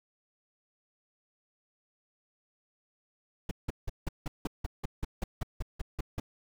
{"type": "noise bursts", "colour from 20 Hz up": "brown", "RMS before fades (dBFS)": -31, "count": 15, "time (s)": [3.49, 6.2], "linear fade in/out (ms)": 5, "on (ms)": 22, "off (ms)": 170, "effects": []}